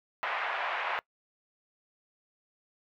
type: band-pass noise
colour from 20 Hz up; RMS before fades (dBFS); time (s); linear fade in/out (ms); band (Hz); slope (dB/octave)
pink; -33; 0.23-0.99; 0; 710 to 2500; 24
effects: noise-tail reverb RT60 0.1 s tail -23 dB re dry